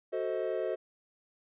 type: chord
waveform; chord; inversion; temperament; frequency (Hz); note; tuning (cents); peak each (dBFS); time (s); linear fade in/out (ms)
triangle; F# diminished seventh; none; equal with one note detuned; 370 / 440 / 523.3 / 633.1; F#4 / A4 / C5 / Eb5; 0 / 0 / 0 / +30; -34; 0.12-0.76; 20
effects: resampled to 8000 Hz